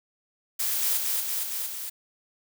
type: noise with echo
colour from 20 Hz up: blue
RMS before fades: -27 dBFS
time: 0.59-0.98 s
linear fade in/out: 10 ms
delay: 230 ms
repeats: 4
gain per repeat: -2 dB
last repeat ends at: 1.9 s
effects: none